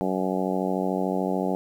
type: harmonic tone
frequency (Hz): 93.6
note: F#2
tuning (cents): +20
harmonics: 2 / 3 / 4 / 5 / 6 / 7 / 8 / 9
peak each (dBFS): -28 / -30 / -31 / -32 / -33 / -33 / -34 / -35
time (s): 0.01-1.55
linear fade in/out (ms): 0
effects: 9-bit